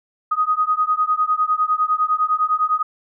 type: beating tone pair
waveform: sine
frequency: 1244.5 / 1254.4 Hz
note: D#6 / D#6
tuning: 0 / +14 cents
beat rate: 9.9 Hz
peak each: -19 dBFS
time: 0.31-2.83 s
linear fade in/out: 10 ms
effects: none